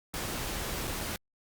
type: noise with dropouts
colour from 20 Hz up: pink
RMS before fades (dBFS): -35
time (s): 0.14-1.16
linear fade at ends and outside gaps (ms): 0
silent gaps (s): 0.872-0.877 / 1.006-1.01
effects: Opus 48 kbps